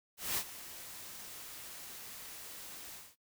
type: noise with ADSR envelope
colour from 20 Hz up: white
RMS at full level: -33 dBFS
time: 0.17-3.16 s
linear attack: 200 ms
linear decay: 64 ms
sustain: -15 dB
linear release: 230 ms
effects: noise-tail reverb RT60 0.1 s tail -19 dB re dry